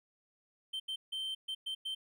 triangle tone bursts at uneven times, 3116 Hz, G7, 11 cents flat, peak -34 dBFS, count 6, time 0.73-0.8 / 0.88-0.96 / 1.12-1.35 / 1.48-1.55 / 1.66-1.75 / 1.85-1.95 s, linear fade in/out 10 ms, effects none

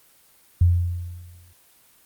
sine tone with exponential decay, 87.31 Hz, F2, in tune, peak -11 dBFS, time 0.61-1.53 s, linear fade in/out 5 ms, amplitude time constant 200 ms, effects white hiss -56 dBFS RMS until 2.05 s + Opus 24 kbps

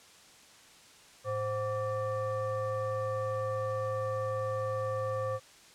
sine tone with frequency modulation, 524 Hz, C5, 2 cents sharp, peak -30 dBFS, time 1.24-5.4 s, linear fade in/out 50 ms, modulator 633 Hz, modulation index 0.93, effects white hiss -56 dBFS RMS until 5.74 s + low-pass 8000 Hz 12 dB/octave

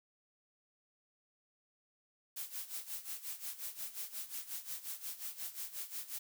blue noise with tremolo, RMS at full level -41 dBFS, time 2.36-6.19 s, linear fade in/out 10 ms, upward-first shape sine, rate 5.6 Hz, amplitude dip 80%, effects none

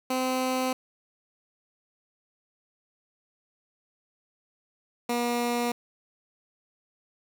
15% pulse tone pair in turn, 257.7 / 239.8 Hz, C4 / A#3, -26 / +49 cents, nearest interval minor second, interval 125 cents, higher first, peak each -19 dBFS, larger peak neither, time 0.1-0.73 / 5.09-5.72 s, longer neither, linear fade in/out 5 ms, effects none

